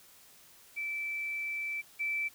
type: tone pair in turn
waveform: sine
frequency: 2324 / 2324 Hz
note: D7 / D7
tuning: -19 / -19 cents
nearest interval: unison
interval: 0 cents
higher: neither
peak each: -33 / -30 dBFS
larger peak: second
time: 0.76-1.82 / 1.99-2.29 s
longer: first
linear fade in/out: 20 ms
effects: white hiss -58 dBFS RMS until 2.34 s